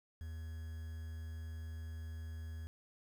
triangle tone with quantisation, 80.4 Hz, E2, 43 cents flat, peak -40 dBFS, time 0.21-2.67 s, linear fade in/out 0 ms, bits 10, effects none

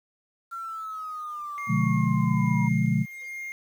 sine linear sweep, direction down, 1367 to 952 Hz, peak -32 dBFS, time 0.51-2.69 s, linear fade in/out 20 ms
triangle tone with tremolo, 2124 Hz, C7, 25 cents sharp, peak -31 dBFS, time 1.58-3.52 s, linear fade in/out 0 ms, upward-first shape sine, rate 1.2 Hz, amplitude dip 55%
sine chord, B diminished seventh, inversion none, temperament just, 123.47 / 148.16 / 177.8 / 213.4 Hz, B2 / D3 / F3 / Ab3, 0 / +16 / +31 / +47 cents, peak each -26 dBFS, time 1.67-3.06 s, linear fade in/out 50 ms
effects 9-bit

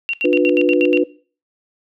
sine tone bursts, 2751 Hz, F7, 27 cents flat, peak -17 dBFS, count 8, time 0.09-0.974 s, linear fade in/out 0 ms, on 44 ms, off 76 ms
sine chord, B diminished, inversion first, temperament just, 296.3 / 355.6 / 493.9 Hz, D4 / F4 / B4, +15 / +31 / 0 cents, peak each -16 dBFS, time 0.24-1.04 s, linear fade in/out 10 ms
effects noise-tail reverb RT60 0.4 s tail -20 dB re dry

